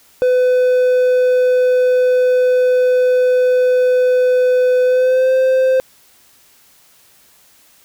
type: tone with pitch glide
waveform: triangle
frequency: 503 to 520.4 Hz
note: B4 to C5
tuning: +32 to -9 cents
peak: -8 dBFS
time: 0.22-5.8 s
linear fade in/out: 0 ms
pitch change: +59 cents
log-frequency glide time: 4.84-5.33 s
effects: white hiss -50 dBFS RMS until 7.84 s